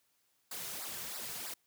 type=noise with flanger; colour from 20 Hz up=white; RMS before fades=-42 dBFS; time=0.51-1.54 s; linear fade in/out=5 ms; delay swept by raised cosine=0.31 to 3.71 ms; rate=3.1 Hz; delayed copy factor=-0.75; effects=white hiss -75 dBFS RMS until 1.66 s + high-pass 60 Hz 12 dB/octave